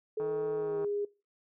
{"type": "tone with pitch glide", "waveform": "sine", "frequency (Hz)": [432.8, 409.5], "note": ["A4", "G#4"], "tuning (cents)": [-29, -24], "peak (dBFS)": -30, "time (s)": [0.17, 1.05], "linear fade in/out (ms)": 5, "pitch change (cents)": -95, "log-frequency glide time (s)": [0.54, 0.79]}
{"type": "click train", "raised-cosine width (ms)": 1, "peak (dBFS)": -30, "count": 103, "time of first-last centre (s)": [0.2, 0.846], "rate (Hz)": 158}
{"effects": ["noise-tail reverb RT60 0.3 s tail -22 dB re dry", "high-pass 100 Hz 12 dB/octave"]}